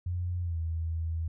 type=tone with pitch glide; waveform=sine; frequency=88.6 to 81.72 Hz; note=F2 to E2; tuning=+25 to -14 cents; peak=-29 dBFS; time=0.06-1.28 s; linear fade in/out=5 ms; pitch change=-139 cents; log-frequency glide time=0.41-0.58 s; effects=none